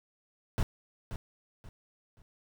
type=noise with echo; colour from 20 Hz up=brown; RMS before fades=-27 dBFS; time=0.58-0.63 s; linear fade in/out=0 ms; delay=530 ms; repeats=3; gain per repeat=-10 dB; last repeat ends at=2.22 s; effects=none